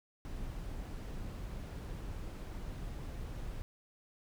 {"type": "noise", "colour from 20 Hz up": "brown", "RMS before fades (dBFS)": -42, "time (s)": [0.25, 3.62], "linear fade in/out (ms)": 0, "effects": []}